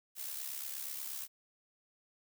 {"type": "noise with amplitude modulation", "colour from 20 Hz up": "blue", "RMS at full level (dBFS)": -39, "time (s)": [0.15, 1.28], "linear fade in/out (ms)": 50, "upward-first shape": "sine", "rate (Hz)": 68.4, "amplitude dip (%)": 60, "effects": []}